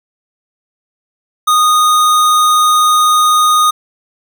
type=tone; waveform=square; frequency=1236 Hz; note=D#6; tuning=12 cents flat; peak=-8 dBFS; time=1.47-3.71 s; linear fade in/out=10 ms; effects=none